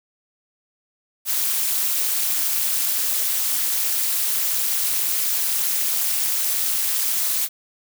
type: noise with amplitude modulation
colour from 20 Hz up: blue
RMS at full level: -18 dBFS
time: 1.25-7.49 s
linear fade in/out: 50 ms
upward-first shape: sine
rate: 242 Hz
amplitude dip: 85%
effects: none